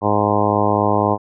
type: harmonic tone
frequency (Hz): 103.83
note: G#2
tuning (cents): 0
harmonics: 1 / 2 / 3 / 4 / 5 / 6 / 7 / 8 / 9 / 10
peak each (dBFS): -23 / -23 / -23 / -23 / -23 / -23 / -23 / -23 / -23 / -23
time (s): 0.01-1.18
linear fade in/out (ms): 50
effects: none